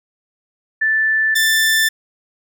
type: tone pair in turn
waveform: sine / sawtooth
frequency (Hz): 1760 / 1769.9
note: A6 / A6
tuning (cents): 0 / +10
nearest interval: unison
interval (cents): 10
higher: second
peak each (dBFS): -13 / -9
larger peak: second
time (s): 0.81-1.35 / 1.35-1.89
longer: neither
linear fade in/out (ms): 10
effects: none